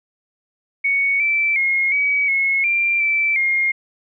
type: tone with pitch steps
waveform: sine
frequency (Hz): 2226 / 2329 / 2152 / 2271 / 2178 / 2373 / 2328 / 2133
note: C#7 / D7 / C7 / C#7 / C#7 / D7 / D7 / C7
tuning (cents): +7 / -15 / +48 / +41 / -31 / +17 / -16 / +33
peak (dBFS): -15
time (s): 0.84-3.72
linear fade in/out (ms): 10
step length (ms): 360
effects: none